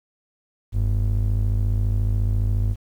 triangle ring-modulated tone, 73.42 Hz, D2, in tune, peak -13 dBFS, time 0.72-2.76 s, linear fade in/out 50 ms, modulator 27.2 Hz, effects 9-bit

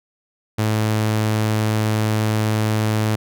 sawtooth tone, 108.3 Hz, A2, 27 cents flat, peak -13 dBFS, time 0.58-3.16 s, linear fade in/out 10 ms, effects none

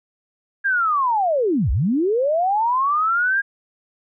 sine linear two-way sweep, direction down then up, 1634 to 50.7 to 1634 Hz, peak -16 dBFS, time 0.64-3.42 s, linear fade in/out 20 ms, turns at 1.71 s, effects none

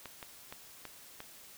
clicks, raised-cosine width 0.3 ms, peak -27 dBFS, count 5, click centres 0.057 / 0.228 / 0.525 / 0.853 / 1.204 s, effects white hiss -54 dBFS RMS until 1.57 s

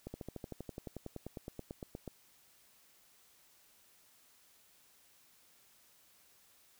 slowing click train, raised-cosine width 2 ms, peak -29 dBFS, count 22, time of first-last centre 0.07-2.077 s, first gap 70 ms, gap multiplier 1.03, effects white hiss -66 dBFS RMS until 6.79 s

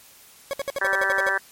40% pulse tone bursts, 554.4 Hz, C#5, in tune, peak -23 dBFS, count 10, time 0.51-1.289 s, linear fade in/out 0 ms, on 23 ms, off 61 ms
harmonic tone, 194.2 Hz, G3, 16 cents flat, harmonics 2 / 3 / 4 / 5 / 6 / 7 / 8 / 9 / 10, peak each -34 / -33 / -34 / -31 / -32 / -35 / -23 / -25 / -35 dBFS, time 0.81-1.38 s, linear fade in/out 5 ms
effects white hiss -50 dBFS RMS until 1.51 s + MP3 64 kbps

